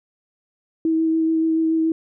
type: tone with vibrato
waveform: sine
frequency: 322.4 Hz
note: E4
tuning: 38 cents flat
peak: -16 dBFS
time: 0.85-1.92 s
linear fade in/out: 2 ms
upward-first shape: sine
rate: 7 Hz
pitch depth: 12 cents each way
effects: none